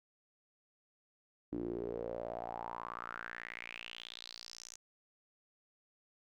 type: tone with band-pass filter sweep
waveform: sawtooth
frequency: 58.27 Hz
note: A#1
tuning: in tune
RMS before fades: -44 dBFS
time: 1.52-4.76 s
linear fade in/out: 5 ms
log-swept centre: 300 to 6600 Hz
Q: 5.8
effects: none